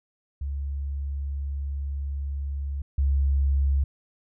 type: tone pair in turn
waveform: sine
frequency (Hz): 70 / 69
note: C#2 / C#2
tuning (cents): +18 / -7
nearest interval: unison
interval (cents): 25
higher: first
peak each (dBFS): -27 / -19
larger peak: second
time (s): 0.41-2.82 / 2.98-3.84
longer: first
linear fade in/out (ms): 5
effects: none